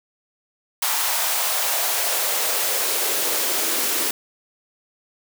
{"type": "noise with high-pass filter sweep", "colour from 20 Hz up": "white", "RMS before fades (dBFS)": -22, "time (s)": [0.82, 4.11], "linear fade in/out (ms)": 5, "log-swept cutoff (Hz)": [890, 300], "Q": 2.1, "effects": []}